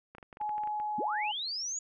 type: clicks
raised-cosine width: 0.5 ms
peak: -33 dBFS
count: 11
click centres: 0.15 / 0.183 / 0.228 / 0.328 / 0.371 / 0.414 / 0.493 / 0.581 / 0.636 / 0.674 / 0.8 s
type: tone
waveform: sine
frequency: 844 Hz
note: G#5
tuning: 28 cents sharp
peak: -31 dBFS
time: 0.4-1.32 s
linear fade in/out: 10 ms
type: linear sweep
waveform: sine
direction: up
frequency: 164.81 to 6900 Hz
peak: -33 dBFS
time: 0.98-1.79 s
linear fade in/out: 5 ms
effects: none